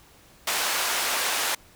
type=band-pass noise; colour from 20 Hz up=pink; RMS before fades=-26 dBFS; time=0.47-1.55 s; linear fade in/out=5 ms; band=790 to 14000 Hz; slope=12 dB/octave; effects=pink hiss -54 dBFS RMS until 1.75 s